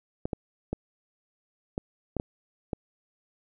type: clicks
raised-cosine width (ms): 2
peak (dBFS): -16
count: 7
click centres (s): 0.255 / 0.332 / 0.73 / 1.779 / 2.167 / 2.199 / 2.732
effects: none